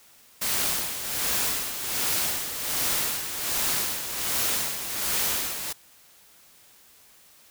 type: noise with tremolo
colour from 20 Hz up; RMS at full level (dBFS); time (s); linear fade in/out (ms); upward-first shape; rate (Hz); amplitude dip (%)
white; -25; 0.41-5.73; 10; sine; 1.3; 60
effects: white hiss -55 dBFS RMS until 7.5 s